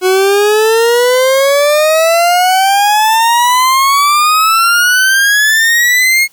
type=exponential sweep; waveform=40% pulse; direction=up; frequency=366.2 to 2174 Hz; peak=-6 dBFS; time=0.01-6.28 s; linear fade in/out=50 ms; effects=white hiss -48 dBFS RMS until 6.32 s